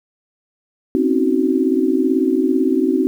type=tone cluster; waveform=sine; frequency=257.3 / 275.3 / 318.1 / 373.8 Hz; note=C4 / C#4 / D#4 / F#4; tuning=-29 / -12 / +38 / +18 cents; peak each=-19 dBFS; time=0.95-3.07 s; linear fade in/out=0 ms; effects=8-bit